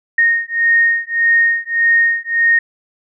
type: beating tone pair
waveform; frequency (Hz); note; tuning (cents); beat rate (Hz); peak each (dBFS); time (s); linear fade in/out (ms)
sine; 1852 / 1853.7; A#6 / A#6; -12 / -10; 1.7; -14; 0.18-2.59; 5
effects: none